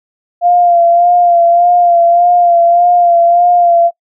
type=tone with vibrato; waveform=sine; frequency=695 Hz; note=F5; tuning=9 cents flat; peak=-5 dBFS; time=0.41-3.91 s; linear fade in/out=50 ms; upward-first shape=sine; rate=1.7 Hz; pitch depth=33 cents each way; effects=noise-tail reverb RT60 0.1 s tail -21 dB re dry